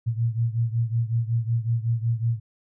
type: beating tone pair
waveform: sine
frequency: 114.2 / 119.6 Hz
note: A#2 / A#2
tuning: -35 / +45 cents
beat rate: 5.4 Hz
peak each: -23 / -26 dBFS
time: 0.06-2.4 s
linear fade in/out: 20 ms
effects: none